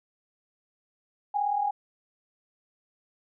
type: tone pair together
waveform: sine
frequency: 785 / 823.4 Hz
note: G5 / G#5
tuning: +2 / -15 cents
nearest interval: minor second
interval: 83 cents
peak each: -31 / -25 dBFS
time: 1.34-1.71 s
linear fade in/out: 10 ms
effects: none